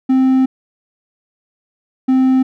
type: tone pair in turn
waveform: triangle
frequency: 261.6 / 260.6 Hz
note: C4 / C4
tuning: 0 / -7 cents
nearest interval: unison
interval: 7 cents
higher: first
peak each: -7 dBFS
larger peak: neither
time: 0.09-0.46 / 2.08-2.43 s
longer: first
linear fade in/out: 10 ms
effects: none